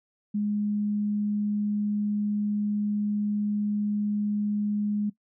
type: tone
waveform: sine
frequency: 207.7 Hz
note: G#3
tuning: in tune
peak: -24 dBFS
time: 0.34-5.1 s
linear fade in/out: 10 ms
effects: noise-tail reverb RT60 0.1 s tail -18 dB re dry